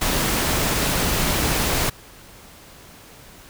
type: noise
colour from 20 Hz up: pink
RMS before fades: -21 dBFS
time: 0.01-1.9 s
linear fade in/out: 10 ms
effects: pink hiss -45 dBFS RMS until 3.49 s